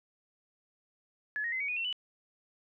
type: tone with pitch steps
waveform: sine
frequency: 1707 / 1872.3 / 2054 / 2252 / 2470 / 2710 / 2972 Hz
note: G#6 / A#6 / C7 / C#7 / D#7 / E7 / F#7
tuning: +47 / +7 / -33 / +27 / -13 / +47 / +7 cents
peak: -31 dBFS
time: 1.36-1.927 s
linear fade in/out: 0 ms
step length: 81 ms
effects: none

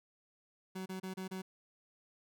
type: tone bursts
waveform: 30% pulse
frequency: 187.8 Hz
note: F#3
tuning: 26 cents sharp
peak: -37 dBFS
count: 5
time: 0.75-1.42 s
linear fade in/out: 10 ms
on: 110 ms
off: 30 ms
effects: none

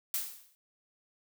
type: noise with exponential decay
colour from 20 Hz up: blue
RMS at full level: -30 dBFS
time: 0.14-0.55 s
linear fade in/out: 0 ms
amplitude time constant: 89 ms
effects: none

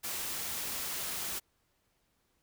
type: noise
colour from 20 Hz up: white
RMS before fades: -37 dBFS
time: 0.03-1.4 s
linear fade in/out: 20 ms
effects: pink hiss -75 dBFS RMS until 2.42 s

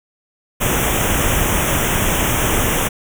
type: band-stop noise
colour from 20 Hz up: pink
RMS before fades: -17 dBFS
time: 0.6-2.89 s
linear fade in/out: 20 ms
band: 3500 to 5700 Hz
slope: 96 dB/octave
effects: none

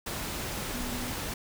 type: tone in noise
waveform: sine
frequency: 245 Hz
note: B3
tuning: 14 cents flat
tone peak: -37 dBFS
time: 0.74-1.11 s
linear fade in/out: 5 ms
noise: pink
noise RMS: -35 dBFS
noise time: 0.06-1.34 s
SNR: -5 dB
effects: none

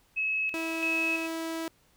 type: tone with tremolo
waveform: sine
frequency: 2578 Hz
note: E7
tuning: 39 cents flat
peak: -26 dBFS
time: 0.16-1.28 s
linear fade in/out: 20 ms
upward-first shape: square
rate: 1.5 Hz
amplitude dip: 60%
type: tone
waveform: sawtooth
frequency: 326.5 Hz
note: E4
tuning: 17 cents flat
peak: -28 dBFS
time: 0.54-1.68 s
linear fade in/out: 0 ms
effects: pink hiss -65 dBFS RMS until 1.96 s

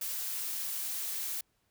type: noise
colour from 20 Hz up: blue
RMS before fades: -36 dBFS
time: 0.01-1.41 s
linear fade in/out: 5 ms
effects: pink hiss -75 dBFS RMS until 1.7 s

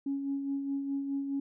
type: tone with tremolo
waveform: sine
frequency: 277.2 Hz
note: C#4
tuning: in tune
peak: -28 dBFS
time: 0.06-1.4 s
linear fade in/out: 5 ms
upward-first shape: sine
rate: 4.8 Hz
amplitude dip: 45%
effects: tanh soft clip ceiling -24 dBFS

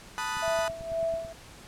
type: chord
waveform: 35% pulse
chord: B dominant seventh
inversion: third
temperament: equal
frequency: 880 / 987.8 / 1244.5 / 1480 Hz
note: A5 / B5 / D#6 / F#6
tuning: 0 / 0 / 0 / 0 cents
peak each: -34 dBFS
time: 0.18-0.68 s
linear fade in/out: 0 ms
type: click train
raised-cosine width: 5 ms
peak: -31 dBFS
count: 9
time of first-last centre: 0.37-1.249 s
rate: 9.1 Hz
type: tone with tremolo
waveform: sine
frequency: 660 Hz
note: E5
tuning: 2 cents sharp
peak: -25 dBFS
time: 0.42-1.33 s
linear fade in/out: 10 ms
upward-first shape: sine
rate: 2 Hz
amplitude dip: 80%
effects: pink hiss -49 dBFS RMS until 1.67 s + low-pass 10000 Hz 12 dB/octave

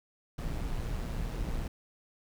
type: noise with amplitude modulation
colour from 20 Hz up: brown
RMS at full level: -32 dBFS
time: 0.38-1.68 s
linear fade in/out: 5 ms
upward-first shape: sine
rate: 115 Hz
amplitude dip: 45%
effects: none

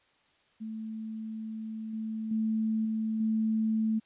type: tone with level steps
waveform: sine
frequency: 220 Hz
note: A3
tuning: in tune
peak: -35 / -32 / -26 / -28 / -25 dBFS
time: 0.6-4 s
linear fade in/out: 20 ms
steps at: 1.93 / 2.31 / 2.85 / 3.2 s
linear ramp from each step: 5 ms
effects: white hiss -67 dBFS RMS until 4.05 s + resampled to 8000 Hz

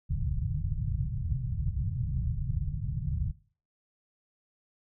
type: low-pass noise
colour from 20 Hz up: white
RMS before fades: -31 dBFS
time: 0.09-3.32 s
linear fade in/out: 20 ms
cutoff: 150 Hz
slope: 48 dB/octave
effects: noise-tail reverb RT60 0.4 s tail -17 dB re dry

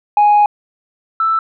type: tone pair in turn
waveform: sine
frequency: 830.6 / 1322.5 Hz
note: G#5 / E6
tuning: 0 / +5 cents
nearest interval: minor sixth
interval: 805 cents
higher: second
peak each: -5 / -11 dBFS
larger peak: first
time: 0.17-0.46 / 1.2-1.39 s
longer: first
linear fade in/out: 2 ms
effects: tanh soft clip ceiling -5 dBFS

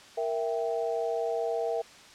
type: chord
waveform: sine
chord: E diminished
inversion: second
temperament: equal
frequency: 466.2 / 659.3 / 784 Hz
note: Bb4 / E5 / G5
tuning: 0 / 0 / 0 cents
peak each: -30 / -31 / -36 dBFS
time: 0.17-1.82 s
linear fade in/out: 10 ms
effects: white hiss -51 dBFS RMS until 2.14 s + low-pass 6000 Hz 12 dB/octave

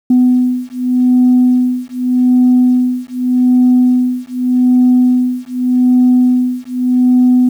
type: beating tone pair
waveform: sine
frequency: 250 / 250.84 Hz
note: B3 / B3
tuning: +21 / +27 cents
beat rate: 0.84 Hz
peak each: -10 dBFS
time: 0.1-7.49 s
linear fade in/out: 5 ms
effects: tanh soft clip ceiling -2 dBFS + 7-bit

